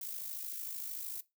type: noise with amplitude modulation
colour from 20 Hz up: violet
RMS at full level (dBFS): -39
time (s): 0.01-1.21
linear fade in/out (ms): 5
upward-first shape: sine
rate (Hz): 53.3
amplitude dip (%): 55
effects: noise-tail reverb RT60 0.2 s tail -18 dB re dry